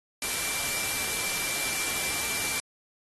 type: tone in noise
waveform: sine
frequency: 2349 Hz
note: D7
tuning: in tune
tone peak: -36 dBFS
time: 0.22-2.6 s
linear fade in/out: 2 ms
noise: white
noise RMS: -30 dBFS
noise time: 0.22-2.6 s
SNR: -9 dB
effects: AAC 32 kbps